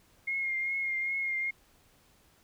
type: tone with vibrato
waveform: sine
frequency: 2139 Hz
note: C7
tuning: 38 cents sharp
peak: -29 dBFS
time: 0.27-1.51 s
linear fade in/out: 10 ms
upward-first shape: triangle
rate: 2.5 Hz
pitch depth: 33 cents each way
effects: pink hiss -64 dBFS RMS until 2.43 s